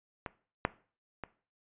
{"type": "clicks", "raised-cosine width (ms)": 0.5, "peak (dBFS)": [-21, -11, -23], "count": 3, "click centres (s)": [0.262, 0.651, 1.237], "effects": ["noise-tail reverb RT60 0.4 s tail -18 dB re dry", "resampled to 8000 Hz"]}